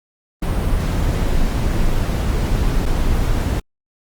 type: noise with dropouts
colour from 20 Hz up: brown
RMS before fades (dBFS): -17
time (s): 0.42-3.6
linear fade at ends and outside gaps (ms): 5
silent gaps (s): 2.856-2.861
effects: Opus 32 kbps